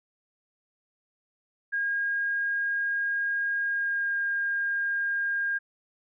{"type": "tone with pitch glide", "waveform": "sine", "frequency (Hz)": [1626, 1613.8], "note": ["G#6", "G6"], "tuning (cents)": [-37, 50], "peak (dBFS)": -25, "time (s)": [1.72, 5.59], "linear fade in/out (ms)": 20, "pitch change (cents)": -13, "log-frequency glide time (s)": [3.6, 4.18], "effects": []}